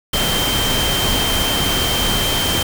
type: tone in noise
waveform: sine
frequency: 3136 Hz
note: G7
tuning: in tune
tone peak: -20 dBFS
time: 0.13-2.63 s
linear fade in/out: 5 ms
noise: pink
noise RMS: -19 dBFS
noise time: 0.13-2.63 s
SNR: -4 dB
effects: none